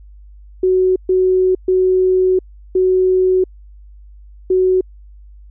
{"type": "tone bursts at uneven times", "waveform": "sine", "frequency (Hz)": 371.5, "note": "F#4", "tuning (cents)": 7, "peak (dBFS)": -10, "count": 5, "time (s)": [[0.63, 0.96], [1.09, 1.55], [1.68, 2.39], [2.75, 3.44], [4.5, 4.81]], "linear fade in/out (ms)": 5, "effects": ["added 50 Hz sine -37 dBFS peak until 5.5 s"]}